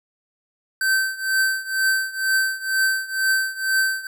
square tone with tremolo, 1547 Hz, G6, 23 cents flat, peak -16 dBFS, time 0.81-4.07 s, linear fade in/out 2 ms, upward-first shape triangle, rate 2.1 Hz, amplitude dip 90%, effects none

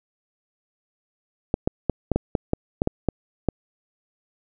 clicks, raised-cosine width 2 ms, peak -6 dBFS, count 11, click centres 1.541 / 1.675 / 1.897 / 2.117 / 2.16 / 2.352 / 2.534 / 2.819 / 2.874 / 3.087 / 3.487 s, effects none

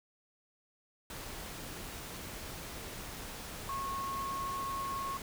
sine tone in noise, 1093 Hz, C#6, 25 cents flat, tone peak -35 dBFS, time 3.69-5.17 s, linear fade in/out 2 ms, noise pink, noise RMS -44 dBFS, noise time 1.1-5.22 s, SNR +6 dB, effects none

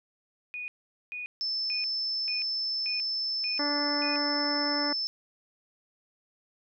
sine tone bursts, 2468 Hz, D#7, 15 cents flat, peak -34 dBFS, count 7, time 0.54-4.16 s, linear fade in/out 0 ms, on 140 ms, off 440 ms
sine tone, 5274 Hz, E8, in tune, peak -28 dBFS, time 1.41-5.07 s, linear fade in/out 0 ms
harmonic tone, 290.6 Hz, D4, 18 cents flat, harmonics 1 / 2 / 3 / 4 / 5 / 6 / 7, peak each -32 / -35 / -37 / -38 / -39 / -40 / -40 dBFS, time 3.59-4.93 s, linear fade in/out 5 ms
effects none

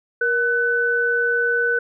sine tone pair together, 472.2 / 1500 Hz, A#4 / F#6, +22 / +23 cents, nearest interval octave + minor sixth, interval 2001 cents, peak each -22 / -18 dBFS, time 0.21-1.79 s, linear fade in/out 5 ms, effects none

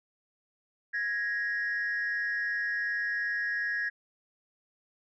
sine tone pair together, 1658 / 1880.7 Hz, G#6 / A#6, -3 / +15 cents, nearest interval major second, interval 218 cents, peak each -29 / -31 dBFS, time 0.93-3.9 s, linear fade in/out 20 ms, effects tanh soft clip ceiling -24 dBFS

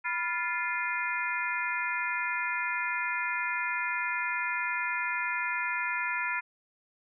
harmonic tone with a mistuned harmonic, 349.2 Hz, F4, in tune, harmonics 3 / 4 / 5 / 6 / 7, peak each -35 / -35 / -35 / -35 / -35 dBFS, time 0.04-6.41 s, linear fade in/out 20 ms, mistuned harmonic 3, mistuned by -110 cents, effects none

